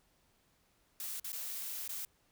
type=noise with dropouts; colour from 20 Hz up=blue; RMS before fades=-41 dBFS; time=1-2.05 s; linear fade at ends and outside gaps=1 ms; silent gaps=1.198-1.244 / 1.321-1.329 / 1.878-1.892 s; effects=pink hiss -72 dBFS RMS until 2.31 s